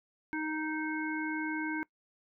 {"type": "harmonic tone", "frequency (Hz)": 311.1, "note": "D#4", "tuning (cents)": 0, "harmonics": [1, 3, 5, 7], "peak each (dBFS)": [-34, -41, -38, -41], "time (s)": [0.33, 1.83], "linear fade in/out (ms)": 0, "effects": ["noise-tail reverb RT60 0.1 s tail -23 dB re dry"]}